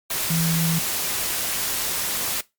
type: tone in noise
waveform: sine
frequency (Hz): 164.81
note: E3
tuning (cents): 0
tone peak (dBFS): -20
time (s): 0.3-0.79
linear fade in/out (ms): 5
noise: white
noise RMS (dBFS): -25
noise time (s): 0.1-2.41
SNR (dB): +2
effects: noise-tail reverb RT60 0.2 s tail -20 dB re dry + MP3 96 kbps